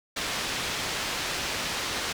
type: low-pass noise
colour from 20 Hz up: white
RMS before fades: -31 dBFS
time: 0.16-2.13 s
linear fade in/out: 10 ms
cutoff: 4500 Hz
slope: 12 dB/octave
effects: none